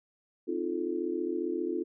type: chord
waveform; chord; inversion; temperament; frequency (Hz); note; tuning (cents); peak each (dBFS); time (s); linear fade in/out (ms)
sine; F dominant seventh; second; just; 261.9 / 314.3 / 349.2 / 436.5; C4 / Eb4 / F4 / A4; +2 / +18 / 0 / -14; -38 / -35 / -32 / -37; 0.47-1.84; 20
effects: none